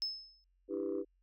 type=tone with exponential decay; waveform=sine; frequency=5210 Hz; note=E8; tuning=21 cents flat; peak=-30 dBFS; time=0.02-0.44 s; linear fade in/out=0 ms; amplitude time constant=90 ms
type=chord; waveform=sine; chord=E minor seventh; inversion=third; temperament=just; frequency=296.7 / 329.6 / 395.6 / 494.4 Hz; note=D4 / E4 / G4 / B4; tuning=+18 / 0 / +16 / +2 cents; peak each=-40 / -39 / -37 / -40 dBFS; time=0.68-1.05 s; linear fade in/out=50 ms
effects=tanh soft clip ceiling -27 dBFS + added 45 Hz sine -70 dBFS peak until 1.22 s